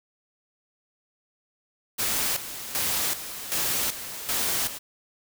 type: noise with tremolo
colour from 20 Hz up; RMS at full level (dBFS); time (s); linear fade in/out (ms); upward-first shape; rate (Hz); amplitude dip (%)
white; -26; 1.98-4.79; 20; square; 1.3; 70
effects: none